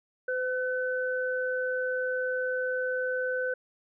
sine tone pair together, 509 / 1512 Hz, C5 / F#6, -48 / +37 cents, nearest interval octave + perfect fifth, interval 1885 cents, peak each -29 / -31 dBFS, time 0.28-3.54 s, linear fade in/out 5 ms, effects none

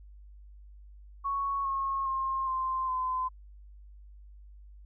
sine tone with pitch steps, 1108.7 / 1087.1 / 1066 / 1045.3 / 1024.9 Hz, C#6 / C#6 / C6 / C6 / C6, 0 / -34 / +32 / -2 / -36 cents, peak -28 dBFS, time 1.24-3.29 s, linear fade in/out 20 ms, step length 410 ms, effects added 50 Hz sine -48 dBFS peak until 4.85 s

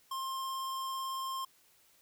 square tone with vibrato, 1060 Hz, C6, 22 cents sharp, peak -36 dBFS, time 0.11-1.45 s, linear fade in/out 5 ms, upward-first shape sine, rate 18 Hz, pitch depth 9 cents each way, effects white hiss -66 dBFS RMS until 2.01 s

